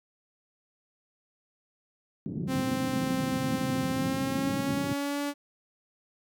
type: band-pass noise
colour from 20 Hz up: pink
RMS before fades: -33 dBFS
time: 2.26-4.93 s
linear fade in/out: 0 ms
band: 130 to 280 Hz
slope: 24 dB/octave
type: tone with pitch glide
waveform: sawtooth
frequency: 261.6 to 286.9 Hz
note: C4 to D4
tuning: 0 to -40 cents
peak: -25 dBFS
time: 2.47-5.34 s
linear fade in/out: 50 ms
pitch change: +160 cents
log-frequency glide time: 3.87-5.21 s
effects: none